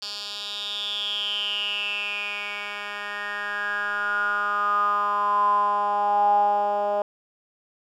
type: tone with band-pass filter sweep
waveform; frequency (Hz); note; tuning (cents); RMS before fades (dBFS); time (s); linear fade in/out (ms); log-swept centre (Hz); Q
10% pulse; 205.1; G#3; -21; -25; 0.02-7.02; 2; 4400 to 680; 9.7
effects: none